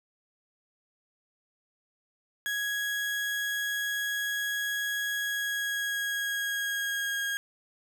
35% pulse tone with pitch glide, 1661.2 to 1633.6 Hz, G#6 to G#6, 0 to -29 cents, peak -27 dBFS, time 2.46-7.37 s, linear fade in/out 0 ms, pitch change -29 cents, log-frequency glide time 5.15-7.22 s, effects 11-bit

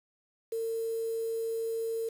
sine tone with quantisation, 453.4 Hz, A#4, 48 cents flat, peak -30 dBFS, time 0.52-2.09 s, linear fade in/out 5 ms, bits 8, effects none

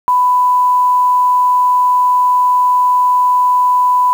sine tone with quantisation, 995 Hz, B5, 13 cents sharp, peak -8 dBFS, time 0.08-4.13 s, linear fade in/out 0 ms, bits 6, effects none

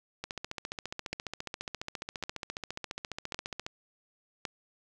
two click trains, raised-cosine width 0.2 ms, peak -17 / -19 dBFS, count 4 / 51, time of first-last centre 1.13-4.452 / 0.24-3.665 s, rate 0.903 / 14.6 Hz, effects none

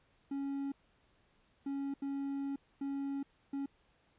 triangle tone bursts at uneven times, 277.2 Hz, C#4, in tune, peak -33 dBFS, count 5, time 0.31-0.72 / 1.66-1.94 / 2.02-2.56 / 2.81-3.23 / 3.53-3.66 s, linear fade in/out 5 ms, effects pink hiss -71 dBFS RMS until 4.18 s + resampled to 8000 Hz

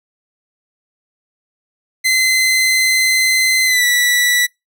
sawtooth tone with pitch glide, 2055 to 1957.7 Hz, C7 to B6, -32 to -16 cents, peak -8 dBFS, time 2.04-4.47 s, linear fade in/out 20 ms, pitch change -84 cents, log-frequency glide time 3.65-3.84 s, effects noise-tail reverb RT60 0.2 s tail -25 dB re dry

